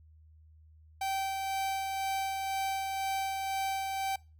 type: tone with tremolo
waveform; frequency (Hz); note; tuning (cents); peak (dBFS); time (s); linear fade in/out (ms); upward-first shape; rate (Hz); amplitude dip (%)
45% pulse; 776; G5; -18; -30; 1.01-4.16; 5; sine; 2; 30
effects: noise-tail reverb RT60 0.3 s tail -23 dB re dry + added 78 Hz sine -55 dBFS peak until 4.39 s